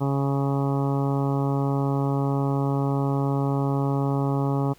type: harmonic tone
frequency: 138.59 Hz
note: C#3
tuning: in tune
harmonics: 1 / 2 / 3 / 4 / 5 / 6 / 7 / 8 / 9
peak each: -23 / -27 / -31 / -35 / -37 / -34 / -39 / -38 / -41 dBFS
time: 0-4.74 s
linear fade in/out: 20 ms
effects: pink hiss -56 dBFS RMS until 4.78 s

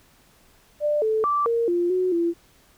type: tone with pitch steps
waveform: sine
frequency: 594 / 437.5 / 1167 / 464.4 / 348.5 / 367.8 / 339.7 Hz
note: D5 / A4 / D6 / A#4 / F4 / F#4 / F4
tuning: +20 / -10 / -11 / -7 / -4 / -10 / -48 cents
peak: -19 dBFS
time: 0.8-2.34 s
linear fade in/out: 50 ms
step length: 220 ms
effects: pink hiss -57 dBFS RMS until 2.77 s

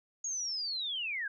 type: linear sweep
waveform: sine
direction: down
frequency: 6700 to 1556 Hz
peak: -33 dBFS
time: 0.24-1.28 s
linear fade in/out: 5 ms
effects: none

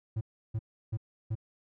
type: tone bursts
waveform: triangle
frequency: 110 Hz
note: A2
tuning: in tune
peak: -27 dBFS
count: 4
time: 0.16-1.354 s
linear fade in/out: 10 ms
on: 51 ms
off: 330 ms
effects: none

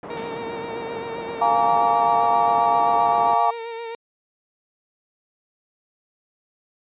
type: band-pass noise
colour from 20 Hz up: pink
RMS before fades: -35 dBFS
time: 0.03-3.34 s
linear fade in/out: 2 ms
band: 220 to 940 Hz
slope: 12 dB/octave
type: tone with vibrato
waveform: 30% pulse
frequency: 460.7 Hz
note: A#4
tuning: 20 cents flat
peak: -27 dBFS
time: 0.1-3.95 s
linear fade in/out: 2 ms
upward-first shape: sine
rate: 7.6 Hz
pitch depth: 32 cents each way
type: noise with exponential decay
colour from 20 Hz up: white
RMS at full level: -37 dBFS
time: 0.17-0.91 s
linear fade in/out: 1 ms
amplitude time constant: 160 ms
type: chord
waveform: sine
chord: Bb dominant seventh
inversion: second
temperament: equal with one note detuned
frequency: 698.5 / 830.6 / 932.3 / 1149.8 Hz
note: F5 / Ab5 / Bb5 / D6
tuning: 0 / 0 / 0 / -37 cents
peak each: -20 / -22 / -21 / -23 dBFS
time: 1.41-3.51 s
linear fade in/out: 10 ms
effects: resampled to 8000 Hz

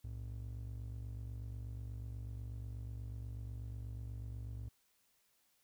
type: ring-modulated tone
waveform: triangle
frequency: 86.4 Hz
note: F2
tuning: 18 cents flat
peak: -37 dBFS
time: 0.04-4.69 s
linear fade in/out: 5 ms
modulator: 24.1 Hz
effects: white hiss -75 dBFS RMS until 5.63 s

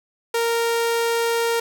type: tone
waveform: sawtooth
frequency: 464.1 Hz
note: A#4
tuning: 8 cents flat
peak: -15 dBFS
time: 0.34-1.6 s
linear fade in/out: 5 ms
effects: none

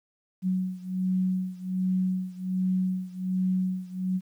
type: beating tone pair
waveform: sine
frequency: 185 / 186.3 Hz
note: F#3 / F#3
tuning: 0 / +12 cents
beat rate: 1.3 Hz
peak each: -27 / -29 dBFS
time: 0.42-4.21 s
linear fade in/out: 50 ms
effects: 10-bit

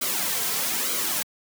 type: noise with flanger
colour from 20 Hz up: white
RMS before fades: -26 dBFS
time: 0.01-1.23 s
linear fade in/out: 10 ms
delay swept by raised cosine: 1.1 to 3.5 ms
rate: 1.1 Hz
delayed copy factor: -0.7
effects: high-pass 150 Hz 12 dB/octave

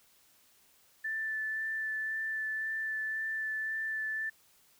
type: tone with vibrato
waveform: sine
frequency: 1760 Hz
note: A6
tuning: in tune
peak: -32 dBFS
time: 1.04-4.3 s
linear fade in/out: 10 ms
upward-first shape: sine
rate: 1.9 Hz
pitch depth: 11 cents each way
effects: white hiss -65 dBFS RMS until 4.79 s

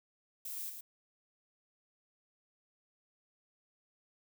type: noise with echo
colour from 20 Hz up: violet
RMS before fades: -42 dBFS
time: 0.45-0.7 s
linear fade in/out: 5 ms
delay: 110 ms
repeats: 1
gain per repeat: -5 dB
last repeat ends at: 0.81 s
effects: none

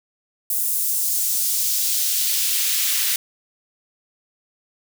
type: noise with high-pass filter sweep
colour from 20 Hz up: white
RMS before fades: -21 dBFS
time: 0.5-3.16 s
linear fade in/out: 2 ms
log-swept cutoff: 10000 to 2100 Hz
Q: 0.88
effects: none

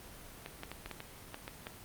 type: clicks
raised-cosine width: 0.3 ms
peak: -25 dBFS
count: 9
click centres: 0.461 / 0.634 / 0.716 / 0.86 / 0.913 / 1.004 / 1.344 / 1.479 / 1.669 s
effects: pink hiss -51 dBFS RMS until 1.84 s + Opus 24 kbps

